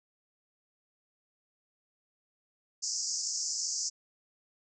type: band-pass noise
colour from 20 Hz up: pink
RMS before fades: -34 dBFS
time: 2.82-3.9 s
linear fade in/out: 20 ms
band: 4900 to 7400 Hz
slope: 96 dB/octave
effects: none